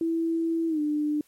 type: tone with pitch glide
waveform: sine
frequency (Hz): 329.6 to 298.8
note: E4 to D4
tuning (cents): 0 to +30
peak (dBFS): -23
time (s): 0.01-1.21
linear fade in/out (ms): 2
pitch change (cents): -170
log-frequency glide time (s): 0.68-0.8
effects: white hiss -63 dBFS RMS until 1.27 s + MP3 64 kbps